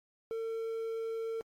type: tone with quantisation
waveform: triangle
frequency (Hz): 451.7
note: A4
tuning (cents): +45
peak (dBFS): -32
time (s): 0.31-1.41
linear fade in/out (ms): 0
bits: 10
effects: AAC 48 kbps